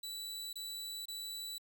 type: tone bursts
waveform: sawtooth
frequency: 3951 Hz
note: B7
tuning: in tune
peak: -38 dBFS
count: 3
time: 0.03-1.582 s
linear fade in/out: 5 ms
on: 500 ms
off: 26 ms
effects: 12-bit